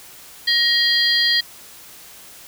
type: tone cluster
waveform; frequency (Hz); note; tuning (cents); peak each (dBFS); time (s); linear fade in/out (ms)
sine; 1883 / 3250 / 4170 / 4733; A#6 / G#7 / C8 / D8; +17 / -38 / -7 / +13; -20; 0.47-1.41; 10
effects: white hiss -42 dBFS RMS until 2.47 s